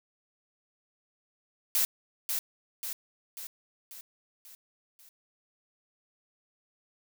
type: noise with echo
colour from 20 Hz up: blue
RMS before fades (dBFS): -26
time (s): 1.75-1.85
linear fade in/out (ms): 0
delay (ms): 540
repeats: 6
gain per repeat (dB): -5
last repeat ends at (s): 5.09
effects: none